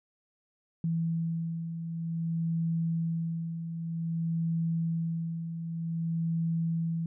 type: beating tone pair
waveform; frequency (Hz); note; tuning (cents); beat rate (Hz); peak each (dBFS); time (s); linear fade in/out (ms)
sine; 164.81 / 165.34; E3 / E3; 0 / +6; 0.53; -37 / -29; 0.84-7.06; 2
effects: none